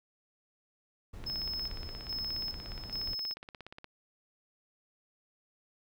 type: noise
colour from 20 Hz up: brown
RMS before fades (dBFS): -44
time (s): 1.13-3.15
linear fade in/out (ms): 10
type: click train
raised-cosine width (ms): 0.3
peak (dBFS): -30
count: 45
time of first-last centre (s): 1.24-3.844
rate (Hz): 16.9
type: tone with tremolo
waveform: triangle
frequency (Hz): 5190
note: E8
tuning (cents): -28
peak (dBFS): -33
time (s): 1.26-3.34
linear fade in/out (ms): 10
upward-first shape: square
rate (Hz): 1.2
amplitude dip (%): 70
effects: none